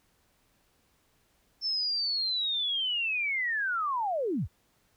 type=linear sweep; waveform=sine; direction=down; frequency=5360 to 42 Hz; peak=-27 dBFS; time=1.61-4.48 s; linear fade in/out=50 ms; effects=pink hiss -69 dBFS RMS until 4.96 s